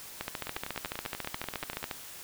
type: two click trains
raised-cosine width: 0.3 ms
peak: -17 / -20 dBFS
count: 25 / 15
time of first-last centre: 0.21-1.912 / 0.47-1.829 s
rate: 14.1 / 10.3 Hz
effects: white hiss -46 dBFS RMS until 2.23 s